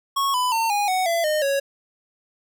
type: tone with pitch steps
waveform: square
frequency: 1102 / 998.9 / 905.5 / 820.8 / 744 / 674.5 / 611.4 / 554.2 Hz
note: C#6 / B5 / A5 / G#5 / F#5 / E5 / D#5 / C#5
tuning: -11 / +19 / +49 / -21 / +9 / +40 / -30 / -1 cents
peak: -20 dBFS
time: 0.16-1.6 s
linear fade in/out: 10 ms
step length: 180 ms
effects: none